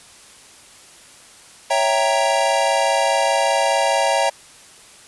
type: chord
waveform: square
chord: C# diminished seventh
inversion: none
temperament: equal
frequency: 554.4 / 659.3 / 784 / 932.3 Hz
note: C#5 / E5 / G5 / Bb5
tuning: 0 / 0 / 0 / 0 cents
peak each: -22 dBFS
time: 1.7-4.3 s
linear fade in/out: 10 ms
effects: white hiss -45 dBFS RMS until 5.07 s + resampled to 24000 Hz